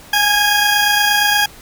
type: tone pair together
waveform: 20% pulse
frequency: 830.6 / 1632.7 Hz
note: G#5 / G#6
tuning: 0 / -30 cents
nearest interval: octave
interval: 1170 cents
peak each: -10 dBFS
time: 0.13-1.46 s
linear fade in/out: 5 ms
effects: pink hiss -40 dBFS RMS until 1.61 s